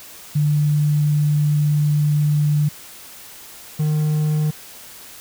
sine / triangle tone pair in turn, 148.5 / 152.59 Hz, D3 / D#3, +20 / -33 cents, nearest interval unison, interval 47 cents, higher second, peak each -14 dBFS, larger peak neither, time 0.35-2.69 / 3.79-4.51 s, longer first, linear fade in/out 10 ms, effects white hiss -40 dBFS RMS until 5.2 s

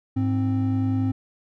triangle tone pair together, 104.42 / 262.7 Hz, G#2 / C4, +10 / +7 cents, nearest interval octave + major third, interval 1597 cents, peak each -21 dBFS, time 0.16-1.12 s, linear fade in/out 10 ms, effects none

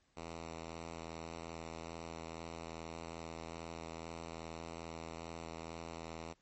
5% pulse tone with vibrato, 82.41 Hz, E2, in tune, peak -33 dBFS, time 0.16-6.34 s, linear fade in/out 20 ms, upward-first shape square, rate 1.8 Hz, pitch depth 10 cents each way, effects pink hiss -75 dBFS RMS until 6.41 s + MP3 32 kbps

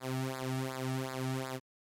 sawtooth tone with flanger, 130.81 Hz, C3, in tune, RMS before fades -36 dBFS, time 0-1.6 s, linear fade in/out 50 ms, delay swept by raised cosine 0.33 to 2.03 ms, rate 2.7 Hz, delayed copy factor -0.95, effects MP3 64 kbps

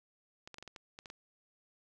clicks, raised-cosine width 0.2 ms, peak -30 dBFS, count 9, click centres 0.475 / 0.543 / 0.584 / 0.626 / 0.677 / 0.762 / 0.989 / 1.058 / 1.101 s, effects none

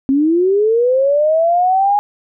sine linear sweep, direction up, 262.4 to 830.6 Hz, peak -10 dBFS, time 0.09-1.99 s, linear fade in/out 0 ms, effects none

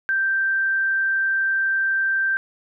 sine tone, 1568 Hz, G6, in tune, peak -18 dBFS, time 0.09-2.37 s, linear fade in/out 0 ms, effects none

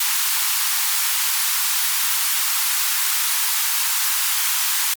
white high-pass noise, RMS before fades -20 dBFS, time 0-4.94 s, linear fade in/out 5 ms, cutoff 860 Hz, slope 48 dB/octave, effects Opus 48 kbps

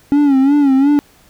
triangle tone with vibrato, 278.2 Hz, C#4, 6 cents sharp, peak -6 dBFS, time 0.12-0.99 s, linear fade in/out 0 ms, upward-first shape sine, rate 2.8 Hz, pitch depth 92 cents each way, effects pink hiss -49 dBFS RMS until 1.29 s

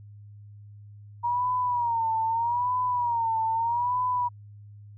sine tone with vibrato, 945 Hz, A#5, 23 cents sharp, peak -23 dBFS, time 1.23-4.29 s, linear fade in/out 20 ms, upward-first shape sine, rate 0.8 Hz, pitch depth 100 cents each way, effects added 103 Hz sine -44 dBFS peak until 4.97 s

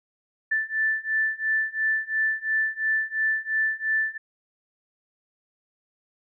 sine beating tone pair, 1760 / 1762.9 Hz, A6 / A6, 0 / +3 cents, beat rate 2.9 Hz, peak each -26 / -25 dBFS, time 0.51-4.18 s, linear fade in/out 10 ms, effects none

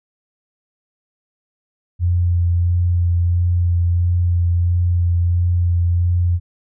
sine tone with vibrato, 87.31 Hz, F2, in tune, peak -13 dBFS, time 1.99-6.4 s, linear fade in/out 50 ms, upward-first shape sine, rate 1.5 Hz, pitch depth 15 cents each way, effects none

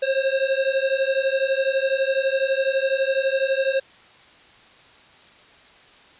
square beating tone pair, 530 / 542 Hz, C5 / C#5, +22 / -39 cents, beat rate 12 Hz, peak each -23 dBFS, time 0.02-3.8 s, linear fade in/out 10 ms, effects white hiss -50 dBFS RMS until 6.19 s + resampled to 8000 Hz

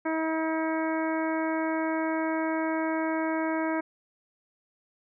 harmonic tone with a mistuned harmonic, 320 Hz, D#4, 49 cents sharp, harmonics 1 / 2 / 3 / 4 / 5 / 6 / 7, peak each -28 / -32 / -34 / -39 / -37 / -43 / -40 dBFS, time 0.05-3.81 s, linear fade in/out 10 ms, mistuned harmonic 7, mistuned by -19 cents, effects none

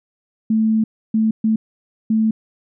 sine tone bursts at uneven times, 220 Hz, A3, in tune, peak -13 dBFS, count 4, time 0.5-0.84 / 1.14-1.31 / 1.44-1.56 / 2.1-2.31 s, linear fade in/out 5 ms, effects none

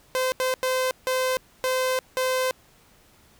sawtooth tone bursts at uneven times, 515 Hz, C5, 28 cents flat, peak -18 dBFS, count 6, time 0.15-0.32 / 0.4-0.54 / 0.63-0.91 / 1.07-1.37 / 1.64-1.99 / 2.17-2.51 s, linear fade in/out 0 ms, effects pink hiss -57 dBFS RMS until 3.39 s

